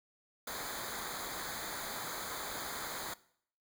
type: noise with comb filter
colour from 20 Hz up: pink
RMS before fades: -41 dBFS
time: 0.47-3.14 s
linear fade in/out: 5 ms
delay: 0.36 ms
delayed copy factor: -0.85
effects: noise-tail reverb RT60 0.6 s tail -19 dB re dry